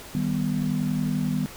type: chord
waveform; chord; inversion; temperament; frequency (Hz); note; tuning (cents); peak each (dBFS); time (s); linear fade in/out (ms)
sine; Eb augmented; none; equal; 155.56 / 196 / 246.9; Eb3 / G3 / B3; 0 / 0 / 0; -27; 0.15-1.46; 0
effects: pink hiss -42 dBFS RMS until 1.56 s